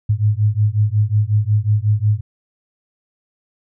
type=beating tone pair; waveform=sine; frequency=103 / 108.5 Hz; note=G#2 / A2; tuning=-14 / -24 cents; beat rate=5.5 Hz; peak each=-16 dBFS; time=0.09-2.21 s; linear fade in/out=10 ms; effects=none